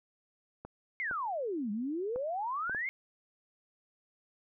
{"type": "clicks", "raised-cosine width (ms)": 1, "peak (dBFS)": -29, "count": 5, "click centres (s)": [0.65, 1.112, 2.16, 2.696, 2.748]}
{"type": "exponential two-way sweep", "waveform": "sine", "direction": "down then up", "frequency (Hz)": [2200, 199.2, 2200], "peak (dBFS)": -32, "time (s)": [1, 2.89], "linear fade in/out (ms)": 0, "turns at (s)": 1.71}
{"effects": []}